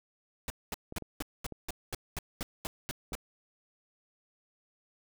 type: noise bursts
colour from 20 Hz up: pink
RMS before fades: -36 dBFS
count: 12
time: 0.48-3.152 s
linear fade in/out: 0 ms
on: 21 ms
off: 220 ms
type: clicks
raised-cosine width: 2 ms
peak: -28 dBFS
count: 7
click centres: 0.924 / 0.976 / 1.023 / 1.209 / 1.523 / 2.41 / 3.122 s
effects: none